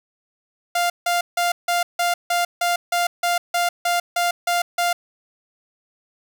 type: tone bursts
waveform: sawtooth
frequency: 698.5 Hz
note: F5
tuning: in tune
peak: -14 dBFS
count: 14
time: 0.75-4.93 s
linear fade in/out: 5 ms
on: 150 ms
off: 160 ms
effects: none